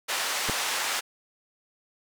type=band-pass noise; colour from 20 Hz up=pink; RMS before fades=-29 dBFS; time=0.08-1.01 s; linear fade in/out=20 ms; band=890 to 10000 Hz; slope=12 dB/octave
type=clicks; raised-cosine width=2 ms; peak=-22 / -16 dBFS; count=2; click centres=0.488 / 0.497 s
effects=none